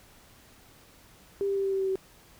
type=tone with pitch steps; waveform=sine; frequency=397.5 / 394.8 / 392 / 389.3 / 386.6 / 384 / 381.3 Hz; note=G4 / G4 / G4 / G4 / G4 / G4 / G4; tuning=+24 / +12 / 0 / -12 / -24 / -36 / -48 cents; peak=-25 dBFS; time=1.41-1.956 s; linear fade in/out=0 ms; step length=78 ms; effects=pink hiss -56 dBFS RMS until 2.39 s